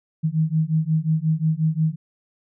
sine beating tone pair, 155.56 / 161.16 Hz, D#3 / E3, 0 / -39 cents, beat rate 5.6 Hz, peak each -21 dBFS, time 0.23-1.96 s, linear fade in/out 20 ms, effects none

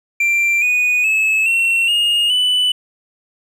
triangle tone with pitch steps, 2362 / 2475 / 2594 / 2718 / 2848 / 2985 Hz, D7 / D#7 / E7 / F7 / F7 / F#7, +9 / -10 / -28 / -48 / +33 / +15 cents, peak -11 dBFS, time 0.2-2.72 s, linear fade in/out 5 ms, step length 420 ms, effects none

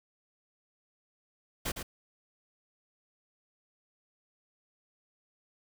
pink noise with echo, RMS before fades -33 dBFS, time 1.65-1.72 s, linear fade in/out 10 ms, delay 110 ms, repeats 1, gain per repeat -6 dB, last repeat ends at 1.83 s, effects none

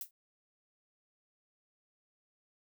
violet noise with exponential decay, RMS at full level -36 dBFS, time 0.01-0.11 s, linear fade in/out 2 ms, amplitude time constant 21 ms, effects none

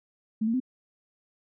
sine tone with pitch steps, 218.2 / 228.1 / 256.8 Hz, A3 / A#3 / C4, -14 / -37 / -32 cents, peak -23 dBFS, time 0.41-0.602 s, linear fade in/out 10 ms, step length 64 ms, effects none

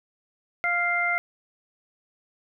harmonic tone, 698 Hz, F5, 1 cent flat, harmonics 1 / 2 / 3, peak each -29 / -27 / -24 dBFS, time 0.64-1.18 s, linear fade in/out 0 ms, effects none

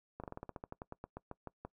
slowing click train, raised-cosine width 1 ms, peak -29 dBFS, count 17, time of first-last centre 0.2-1.65 s, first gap 37 ms, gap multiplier 1.11, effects noise-tail reverb RT60 0.1 s tail -22 dB re dry

